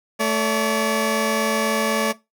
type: tone pair together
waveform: 15% pulse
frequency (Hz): 220 / 571.9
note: A3 / D5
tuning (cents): 0 / -46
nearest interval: octave + perfect fourth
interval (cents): 1654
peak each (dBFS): -15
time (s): 0.19-2.13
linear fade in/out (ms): 20
effects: noise-tail reverb RT60 0.2 s tail -18 dB re dry